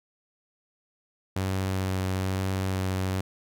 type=tone with vibrato; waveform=sawtooth; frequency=94.6 Hz; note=F#2; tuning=39 cents sharp; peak=-22 dBFS; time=1.36-3.21 s; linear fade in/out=5 ms; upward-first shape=sine; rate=1.1 Hz; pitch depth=12 cents each way; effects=none